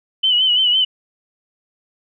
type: tone with vibrato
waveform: sine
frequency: 3000 Hz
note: F#7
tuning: 23 cents sharp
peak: -12 dBFS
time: 0.23-0.85 s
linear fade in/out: 10 ms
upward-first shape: sine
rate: 5.9 Hz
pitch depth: 59 cents each way
effects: none